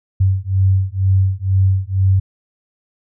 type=beating tone pair; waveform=sine; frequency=94.5 / 96.6 Hz; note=F#2 / G2; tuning=+37 / -25 cents; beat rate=2.1 Hz; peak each=-15 dBFS; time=0.2-2.2 s; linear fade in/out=10 ms; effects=none